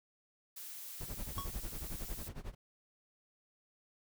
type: noise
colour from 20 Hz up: blue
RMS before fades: -47 dBFS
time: 0.56-2.29 s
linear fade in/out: 10 ms
type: noise with tremolo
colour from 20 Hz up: brown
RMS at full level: -40 dBFS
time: 1-2.55 s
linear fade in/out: 10 ms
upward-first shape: sine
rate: 11 Hz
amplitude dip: 90%
type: tone with exponential decay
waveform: square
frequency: 1108.7 Hz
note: C#6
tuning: in tune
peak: -37 dBFS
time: 1.38-1.56 s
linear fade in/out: 0 ms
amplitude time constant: 37 ms
effects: none